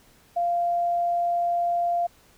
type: tone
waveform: sine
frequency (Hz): 694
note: F5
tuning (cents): -11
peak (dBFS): -21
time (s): 0.36-2.07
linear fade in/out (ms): 10
effects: pink hiss -57 dBFS RMS until 2.37 s